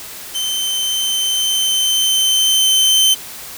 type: tone with level ramp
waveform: sawtooth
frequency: 3086 Hz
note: G7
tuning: 28 cents flat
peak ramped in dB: -15 to -6 dBFS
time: 0.34-3.15 s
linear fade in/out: 20 ms
effects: white hiss -32 dBFS RMS until 3.57 s